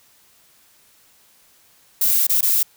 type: noise with dropouts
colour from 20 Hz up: violet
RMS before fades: -17 dBFS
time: 2.01-2.63 s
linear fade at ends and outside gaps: 5 ms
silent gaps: 2.269-2.295 / 2.409-2.427 s
effects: white hiss -55 dBFS RMS until 2.76 s